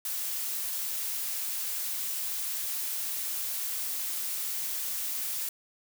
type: noise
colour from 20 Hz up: blue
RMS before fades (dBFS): -33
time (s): 0.05-5.49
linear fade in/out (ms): 2
effects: none